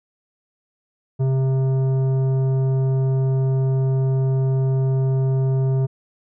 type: tone with tanh clipping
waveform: sine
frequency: 132.7 Hz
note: C3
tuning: 25 cents sharp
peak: -18 dBFS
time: 1.19-5.87 s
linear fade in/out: 20 ms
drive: 11 dB
effects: none